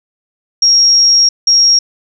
sine tone bursts at uneven times, 5590 Hz, F8, 1 cent sharp, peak -5 dBFS, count 2, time 0.62-1.29 / 1.47-1.79 s, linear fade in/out 5 ms, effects none

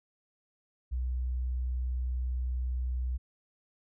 sine tone, 62.5 Hz, B1, 21 cents sharp, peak -29 dBFS, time 0.91-3.18 s, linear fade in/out 20 ms, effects none

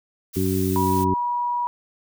blue noise, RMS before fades -34 dBFS, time 0.33-1.05 s, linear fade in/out 20 ms
harmonic tone, 94 Hz, F#2, 28 cents sharp, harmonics 1 / 2 / 3 / 4, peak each -25 / -25 / -25 / -25 dBFS, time 0.36-1.14 s, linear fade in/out 5 ms
sine tone, 967 Hz, B5, 37 cents flat, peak -21 dBFS, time 0.76-1.67 s, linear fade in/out 0 ms
effects none

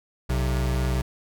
square tone pair together, 62.5 / 130.35 Hz, B1 / C3, +21 / -6 cents, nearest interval octave + minor second, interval 1273 cents, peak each -24 / -28 dBFS, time 0.29-1.02 s, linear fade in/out 10 ms, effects none

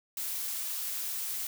blue noise, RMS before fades -35 dBFS, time 0.17-1.47 s, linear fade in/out 2 ms, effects none

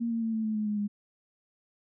sine tone with pitch steps, 233.1 / 229 / 224.9 / 220.9 / 217 / 213.1 / 209.4 / 205.6 Hz, A#3 / A#3 / A3 / A3 / A3 / G#3 / G#3 / G#3, 0 / -31 / +38 / +7 / -24 / +45 / +15 / -17 cents, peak -27 dBFS, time 0-0.88 s, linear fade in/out 20 ms, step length 110 ms, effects none

